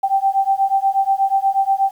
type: beating tone pair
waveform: sine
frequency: 777 / 785.3 Hz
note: G5 / G5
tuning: -16 / +3 cents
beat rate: 8.3 Hz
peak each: -17 dBFS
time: 0.03-1.91 s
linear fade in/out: 10 ms
effects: 8-bit